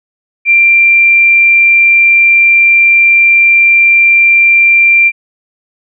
sine tone, 2368 Hz, D7, 14 cents sharp, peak -3 dBFS, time 0.45-5.12 s, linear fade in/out 50 ms, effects none

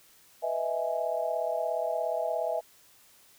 sine chord, E major seventh, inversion second, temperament equal, 493.9 / 622.3 / 659.3 / 830.6 Hz, B4 / D#5 / E5 / G#5, 0 / 0 / 0 / 0 cents, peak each -36 / -33 / -30 / -36 dBFS, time 0.42-2.61 s, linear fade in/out 20 ms, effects white hiss -59 dBFS RMS until 3.38 s

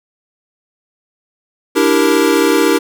square chord, E half-diminished seventh, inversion third, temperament equal, 293.7 / 329.6 / 392 / 466.2 Hz, D4 / E4 / G4 / Bb4, 0 / 0 / 0 / 0 cents, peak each -16 dBFS, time 1.75-2.79 s, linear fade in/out 20 ms, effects none

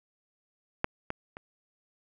clicks, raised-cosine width 0.5 ms, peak -10 / -17 / -26 dBFS, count 3, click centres 0.844 / 1.104 / 1.369 s, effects none

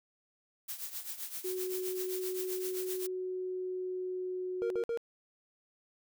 blue noise with tremolo, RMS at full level -38 dBFS, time 0.68-3.07 s, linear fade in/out 10 ms, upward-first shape triangle, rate 7.7 Hz, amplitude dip 80%
sine tone with pitch glide, 370 to 367 Hz, F#4 to F#4, 0 to -14 cents, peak -34 dBFS, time 1.44-4.83 s, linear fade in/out 10 ms, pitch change -14 cents, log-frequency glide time 2.96-4.61 s
triangle tone bursts, 466.2 Hz, A#4, in tune, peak -29 dBFS, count 3, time 4.62-4.974 s, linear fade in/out 0 ms, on 82 ms, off 54 ms
effects none

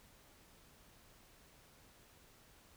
silence, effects pink hiss -64 dBFS RMS until 2.76 s

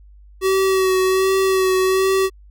square tone with vibrato, 379.1 Hz, F#4, 42 cents sharp, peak -15 dBFS, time 0.41-2.3 s, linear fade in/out 50 ms, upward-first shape sine, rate 1.3 Hz, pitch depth 22 cents each way, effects added 50 Hz sine -42 dBFS peak until 2.5 s

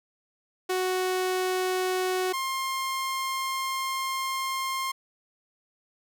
sawtooth tone pair in turn, 370 / 1061.7 Hz, F#4 / C6, 0 / +25 cents, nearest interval octave + tritone, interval 1825 cents, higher second, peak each -21 / -24 dBFS, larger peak first, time 0.69-2.33 / 2.33-4.92 s, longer second, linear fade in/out 10 ms, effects none

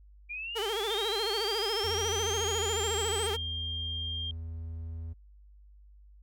sine linear sweep, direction up, 2370 to 8180 Hz, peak -35 dBFS, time 0.29-3.28 s, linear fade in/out 20 ms
sawtooth tone with vibrato, 425.4 Hz, G#4, 42 cents sharp, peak -27 dBFS, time 0.55-3.37 s, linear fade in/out 20 ms, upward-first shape sine, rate 14 Hz, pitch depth 150 cents each way
sine tone, 3200 Hz, G7, 35 cents sharp, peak -34 dBFS, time 0.9-4.31 s, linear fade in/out 2 ms
triangle tone with pitch glide, 85.8 to 81.83 Hz, F2 to E2, -30 to -12 cents, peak -34 dBFS, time 1.83-5.14 s, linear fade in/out 20 ms, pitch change -82 cents, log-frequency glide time 2.2-2.89 s
effects added 50 Hz sine -52 dBFS peak until 6.22 s

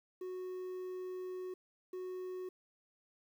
triangle tone pair in turn, 368.2 / 368.2 Hz, F#4 / F#4, -8 / -8 cents, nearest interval unison, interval 0 cents, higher neither, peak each -38 / -38 dBFS, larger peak neither, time 0.21-1.54 / 1.93-2.49 s, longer first, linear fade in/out 5 ms, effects 11-bit

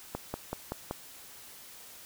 click train, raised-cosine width 1 ms, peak -19 dBFS, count 5, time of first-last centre 0.15-0.91 s, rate 5.26 Hz, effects white hiss -50 dBFS RMS until 2.05 s

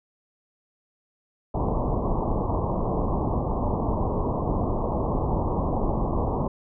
pink low-pass noise, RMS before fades -25 dBFS, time 1.54-6.48 s, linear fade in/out 5 ms, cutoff 1100 Hz, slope 96 dB/octave, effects none

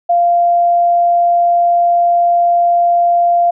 sine tone, 694 Hz, F5, 11 cents flat, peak -8 dBFS, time 0.09-3.51 s, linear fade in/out 10 ms, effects none

